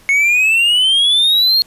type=exponential sweep; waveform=triangle; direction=up; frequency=2189 to 4313 Hz; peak=-8 dBFS; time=0.09-1.62 s; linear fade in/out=0 ms; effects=pink hiss -47 dBFS RMS until 1.66 s + resampled to 32000 Hz